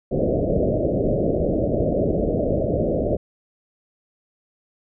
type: low-pass noise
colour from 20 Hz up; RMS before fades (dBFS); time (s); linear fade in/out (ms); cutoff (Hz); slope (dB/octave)
white; -21; 0.11-3.17; 10; 650; 96
effects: none